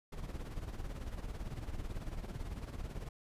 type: noise with tremolo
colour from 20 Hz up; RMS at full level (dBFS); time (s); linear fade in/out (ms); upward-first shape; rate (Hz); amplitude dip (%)
brown; -39; 0.12-3.09; 5; sine; 18; 65
effects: resampled to 32000 Hz